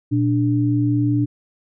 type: tone pair together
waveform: sine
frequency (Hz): 119.14 / 293.7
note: A#2 / D4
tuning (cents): +38 / 0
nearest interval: octave + major third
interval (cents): 1562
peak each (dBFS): -18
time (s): 0.11-1.26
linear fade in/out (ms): 20
effects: none